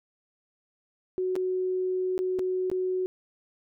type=tone with dropouts; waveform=sine; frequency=370 Hz; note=F#4; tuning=in tune; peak=-25 dBFS; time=1.18-3.06 s; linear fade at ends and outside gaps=0 ms; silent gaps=1.355-1.363 / 2.179-2.19 / 2.388-2.393 / 2.7-2.715 s; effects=none